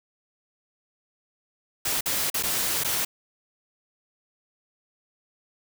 white noise with dropouts, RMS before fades -26 dBFS, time 1.85-3.05 s, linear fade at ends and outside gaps 5 ms, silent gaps 2.009-2.058 / 2.301-2.342 / 2.427-2.434 / 2.837-2.845 s, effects none

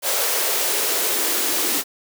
white noise with high-pass filter sweep, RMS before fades -21 dBFS, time 0.02-1.84 s, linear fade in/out 50 ms, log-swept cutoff 540 to 290 Hz, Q 2.8, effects none

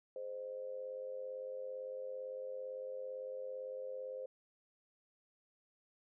sine tone with amplitude modulation, 520 Hz, C5, 11 cents flat, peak -38 dBFS, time 0.16-4.26 s, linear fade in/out 2 ms, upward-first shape sine, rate 97.8 Hz, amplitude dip 70%, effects none

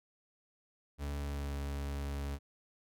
40% pulse tone with pitch glide, 71.5 to 70.43 Hz, D2 to C#2, -46 to +28 cents, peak -35 dBFS, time 0.98-2.39 s, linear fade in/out 50 ms, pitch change -26 cents, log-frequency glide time 1.19-1.59 s, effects none

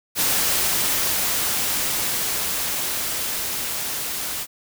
white noise with level ramp, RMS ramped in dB -20 to -28 dBFS, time 0.15-4.47 s, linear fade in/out 50 ms, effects none

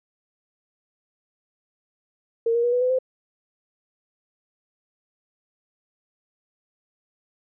sine tone with pitch steps, 460.2 / 471 / 482 / 493.2 / 504.8 / 516.6 Hz, A#4 / A#4 / B4 / B4 / B4 / C5, -22 / +18 / -42 / -2 / +38 / -22 cents, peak -18 dBFS, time 2.46-2.988 s, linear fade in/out 5 ms, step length 88 ms, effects none

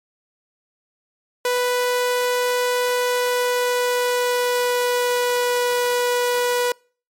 sawtooth tone with pitch glide, 493.9 to 489.4 Hz, B4 to B4, 0 to -16 cents, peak -14 dBFS, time 1.45-6.72 s, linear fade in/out 2 ms, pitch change -16 cents, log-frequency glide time 2.96-5.7 s, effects noise-tail reverb RT60 0.4 s tail -26 dB re dry + MP3 64 kbps

